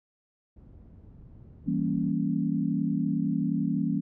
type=low-pass noise; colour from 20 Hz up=white; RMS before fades=-50 dBFS; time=0.56-2.12 s; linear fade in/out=5 ms; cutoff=130 Hz; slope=12 dB/octave
type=chord; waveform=sine; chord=E diminished seventh; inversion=none; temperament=equal; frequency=164.81 / 196 / 233.1 / 277.2 Hz; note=E3 / G3 / Bb3 / Db4; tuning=0 / 0 / 0 / 0 cents; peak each=-30 dBFS; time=1.66-4.01 s; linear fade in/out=20 ms
effects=none